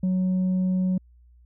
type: tone with tanh clipping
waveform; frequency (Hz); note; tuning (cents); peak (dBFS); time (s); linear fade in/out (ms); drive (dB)
sine; 185; F#3; 0; -21; 0.03-0.98; 5; 2
effects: added 60 Hz sine -51 dBFS peak until 1.45 s